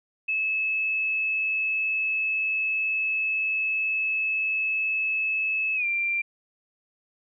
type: tone with pitch glide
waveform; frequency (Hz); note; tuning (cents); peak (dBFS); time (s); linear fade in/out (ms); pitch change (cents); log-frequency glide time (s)
sine; 2599 to 2370; E7 to D7; -25 to +15; -23; 0.28-6.22; 10; -160; 5.75-5.86
effects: none